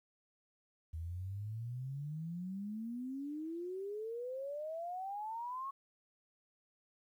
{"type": "exponential sweep", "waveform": "sine", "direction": "up", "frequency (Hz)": [78.8, 1108.7], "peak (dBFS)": -39, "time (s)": [0.93, 5.71], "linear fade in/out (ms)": 10, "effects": ["12-bit"]}